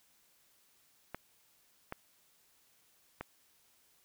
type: clicks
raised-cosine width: 0.5 ms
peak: -24 dBFS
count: 3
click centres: 1.146 / 1.924 / 3.21 s
effects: white hiss -69 dBFS RMS until 4.04 s